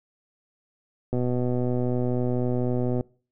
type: click train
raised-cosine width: 2 ms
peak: -14 dBFS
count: 234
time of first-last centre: 1.13-3.009 s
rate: 124 Hz
effects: noise-tail reverb RT60 0.4 s tail -24 dB re dry